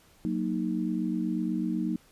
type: chord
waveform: sine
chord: D# minor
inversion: first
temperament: equal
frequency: 185 / 233.1 / 311.1 Hz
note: F#3 / A#3 / D#4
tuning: 0 / 0 / 0 cents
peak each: -31 dBFS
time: 0.25-1.96 s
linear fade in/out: 0 ms
effects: pink hiss -60 dBFS RMS until 2.11 s + resampled to 32000 Hz